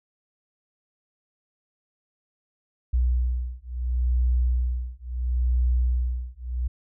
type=beating tone pair; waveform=sine; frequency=61.2 / 61.93 Hz; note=B1 / B1; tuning=-15 / +5 cents; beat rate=0.73 Hz; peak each=-24 dBFS; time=2.93-6.68 s; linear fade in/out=10 ms; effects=none